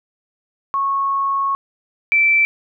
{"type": "tone pair in turn", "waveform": "sine", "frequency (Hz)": [1100, 2331], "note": ["C#6", "D7"], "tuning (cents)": [-14, -14], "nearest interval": "octave + minor second", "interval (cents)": 1300, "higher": "second", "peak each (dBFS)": [-16, -11], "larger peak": "second", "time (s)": [[0.74, 1.55], [2.12, 2.45]], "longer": "first", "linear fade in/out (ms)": 0, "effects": []}